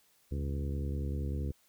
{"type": "harmonic tone with a mistuned harmonic", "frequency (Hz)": 70.3, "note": "C#2", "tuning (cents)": 25, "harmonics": [1, 2, 3, 4, 5, 6, 7], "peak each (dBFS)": [-33, -39, -43, -45, -47, -49, -50], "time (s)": [0.31, 1.52], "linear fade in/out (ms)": 10, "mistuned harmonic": 1, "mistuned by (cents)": 120, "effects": ["white hiss -68 dBFS RMS until 1.68 s"]}